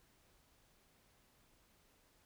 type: silence
effects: pink hiss -71 dBFS RMS until 2.25 s